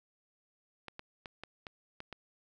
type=clicks; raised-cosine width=0.3 ms; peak=-27 dBFS; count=7; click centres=0.883 / 0.994 / 1.258 / 1.436 / 1.668 / 2.004 / 2.127 s; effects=none